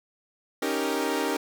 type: chord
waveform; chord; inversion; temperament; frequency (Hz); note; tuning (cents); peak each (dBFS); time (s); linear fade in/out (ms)
sawtooth; Eb dominant seventh; third; equal; 277.2 / 311.1 / 392 / 466.2; Db4 / Eb4 / G4 / Bb4; 0 / 0 / 0 / 0; -27; 0.62-1.37; 5
effects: none